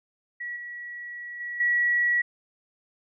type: tone with level steps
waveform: sine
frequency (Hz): 1929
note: B6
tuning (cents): -41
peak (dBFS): -31 / -35 / -31 / -20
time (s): 0.4-2.22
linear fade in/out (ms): 10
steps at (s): 0.56 / 1.4 / 1.6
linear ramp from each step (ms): 5
effects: none